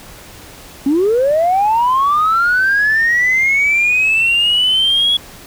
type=linear sweep; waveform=sine; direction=up; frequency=262.5 to 3370 Hz; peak=-9 dBFS; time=0.86-5.17 s; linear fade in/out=5 ms; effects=tanh soft clip ceiling -7 dBFS + pink hiss -37 dBFS RMS until 5.46 s